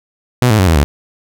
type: tone with pitch steps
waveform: sawtooth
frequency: 124.1 / 108.04 / 94.05 / 81.88 / 71.28 Hz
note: B2 / A2 / F#2 / E2 / C#2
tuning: +9 / -31 / +29 / -11 / +49 cents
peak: -4 dBFS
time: 0.42-0.84 s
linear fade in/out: 0 ms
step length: 84 ms
effects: none